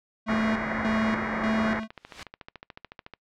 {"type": "tone with tremolo", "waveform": "square", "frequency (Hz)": 220, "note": "A3", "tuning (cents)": 0, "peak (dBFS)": -24, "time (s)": [0.26, 1.88], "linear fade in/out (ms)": 50, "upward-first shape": "square", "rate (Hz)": 1.7, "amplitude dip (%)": 60}
{"type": "low-pass noise", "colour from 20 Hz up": "white", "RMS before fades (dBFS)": -31, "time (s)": [0.28, 1.8], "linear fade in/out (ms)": 5, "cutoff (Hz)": 2200, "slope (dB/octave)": 96}
{"type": "click train", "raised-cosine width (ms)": 0.3, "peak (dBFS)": -24, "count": 20, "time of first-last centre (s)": [1.76, 3.137], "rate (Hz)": 13.8}
{"type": "noise with exponential growth", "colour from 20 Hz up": "white", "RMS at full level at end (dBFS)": -33, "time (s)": [1.93, 2.23], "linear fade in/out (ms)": 1, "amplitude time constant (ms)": 64}
{"effects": ["noise-tail reverb RT60 0.1 s tail -26 dB re dry", "low-pass 4000 Hz 12 dB/octave"]}